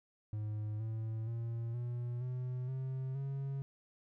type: tone with pitch steps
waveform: triangle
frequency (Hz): 106.5 / 111.09 / 115.87 / 120.86 / 126.07 / 131.5 / 137.16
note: G#2 / A2 / A#2 / B2 / B2 / C3 / C#3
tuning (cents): +44 / +17 / -10 / -37 / +36 / +9 / -18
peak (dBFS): -34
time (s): 0.33-3.62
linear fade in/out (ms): 0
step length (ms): 470
effects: none